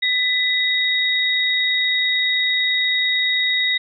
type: tone pair together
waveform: sine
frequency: 1995 / 3766 Hz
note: B6 / A#7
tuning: +17 / +17 cents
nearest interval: major seventh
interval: 1100 cents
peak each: -19 dBFS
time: 0.02-3.78 s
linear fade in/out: 10 ms
effects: none